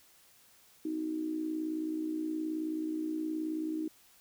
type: tone with amplitude modulation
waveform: sine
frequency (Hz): 313.4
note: D#4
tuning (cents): +13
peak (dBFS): -29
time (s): 0.85-3.88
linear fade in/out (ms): 5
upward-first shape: sine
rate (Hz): 58.9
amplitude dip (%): 65
effects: white hiss -62 dBFS RMS until 4.2 s